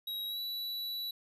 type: tone with pitch glide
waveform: square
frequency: 3835 to 3938 Hz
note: A#7 to B7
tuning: +48 to -6 cents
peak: -36 dBFS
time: 0.07-1.11 s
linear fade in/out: 5 ms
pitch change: +46 cents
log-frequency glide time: 0.27-0.39 s
effects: none